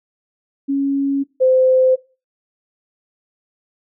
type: tone pair in turn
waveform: sine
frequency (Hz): 276.9 / 516.6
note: C#4 / C5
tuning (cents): -2 / -22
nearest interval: major seventh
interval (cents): 1080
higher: second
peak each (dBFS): -15 / -10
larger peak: second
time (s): 0.68-1.24 / 1.4-1.96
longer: neither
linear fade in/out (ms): 20
effects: noise-tail reverb RT60 0.3 s tail -19 dB re dry